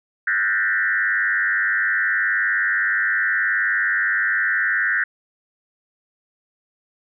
sine tone with frequency modulation, 1682 Hz, G#6, 22 cents sharp, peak -17 dBFS, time 0.27-5.04 s, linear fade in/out 5 ms, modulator 99.2 Hz, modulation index 2.4, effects none

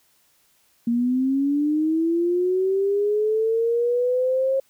sine linear sweep, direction up, 231.9 to 540 Hz, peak -18 dBFS, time 0.87-4.6 s, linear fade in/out 5 ms, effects white hiss -62 dBFS RMS until 4.69 s

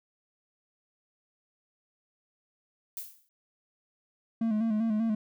violet noise with exponential decay, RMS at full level -35 dBFS, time 2.97-3.29 s, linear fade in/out 1 ms, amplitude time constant 68 ms
triangle tone with vibrato, 220 Hz, A3, in tune, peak -23 dBFS, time 4.41-5.15 s, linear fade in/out 5 ms, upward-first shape square, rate 5.1 Hz, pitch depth 54 cents each way
effects none

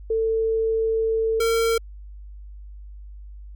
sine / square tone pair in turn, 446.6 / 456.5 Hz, A4 / A#4, +26 / -36 cents, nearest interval unison, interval 38 cents, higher second, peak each -19 dBFS, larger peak neither, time 0.1-1.4 / 1.4-1.78 s, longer first, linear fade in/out 5 ms, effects added 50 Hz sine -37 dBFS peak until 3.55 s

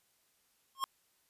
square tone with exponential growth, 1076 Hz, C6, 48 cents sharp, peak -28 dBFS, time 0.75-0.84 s, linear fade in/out 0 ms, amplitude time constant 19 ms, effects white hiss -73 dBFS RMS until 1.29 s + resampled to 32000 Hz

